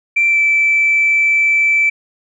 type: tone with pitch glide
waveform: sine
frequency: 2349 to 2323 Hz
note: D7 to D7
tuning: 0 to -20 cents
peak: -9 dBFS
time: 0.16-1.9 s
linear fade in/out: 10 ms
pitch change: -20 cents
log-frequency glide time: 0.27-0.39 s
effects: tanh soft clip ceiling -5 dBFS